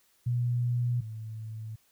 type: tone pair in turn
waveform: sine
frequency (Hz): 121.4 / 110.21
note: B2 / A2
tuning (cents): -29 / +3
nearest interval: major second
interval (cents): 168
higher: first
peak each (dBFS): -25 / -36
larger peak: first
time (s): 0.26-1.01 / 1.01-1.76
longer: neither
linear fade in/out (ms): 10
effects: white hiss -67 dBFS RMS until 1.91 s